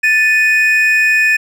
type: tone pair together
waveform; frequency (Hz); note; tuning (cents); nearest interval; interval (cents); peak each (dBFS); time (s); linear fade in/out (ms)
triangle; 1760 / 2486; A6 / D#7; 0 / -2; tritone; 598; -10; 0.03-1.37; 10
effects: none